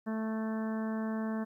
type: harmonic tone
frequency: 220.2 Hz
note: A3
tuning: 2 cents sharp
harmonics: 1 / 2 / 3 / 4 / 5 / 6 / 7 / 8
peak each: -32 / -43 / -43 / -48 / -47 / -53 / -50 / -51 dBFS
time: 0.06-1.45 s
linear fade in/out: 20 ms
effects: 12-bit